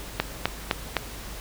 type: click train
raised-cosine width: 0.3 ms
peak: -5 dBFS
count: 4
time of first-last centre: 0.2-0.967 s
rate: 3.91 Hz
effects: added 50 Hz sine -40 dBFS peak until 1.4 s + pink hiss -40 dBFS RMS until 1.4 s